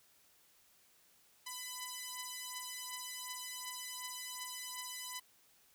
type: beating tone pair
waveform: 5% pulse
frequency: 1000 / 1002.7 Hz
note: B5 / B5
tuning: +21 / +26 cents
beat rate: 2.7 Hz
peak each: -33 / -34 dBFS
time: 1.46-5.2 s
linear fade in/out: 10 ms
effects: white hiss -68 dBFS RMS until 5.74 s